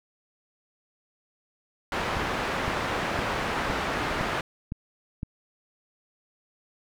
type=low-pass noise; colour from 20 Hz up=white; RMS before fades=-29 dBFS; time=1.92-4.41 s; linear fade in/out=2 ms; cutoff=1600 Hz; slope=12 dB/octave
type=click train; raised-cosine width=5 ms; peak=-19 dBFS; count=7; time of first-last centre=2.17-5.231 s; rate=1.96 Hz
effects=none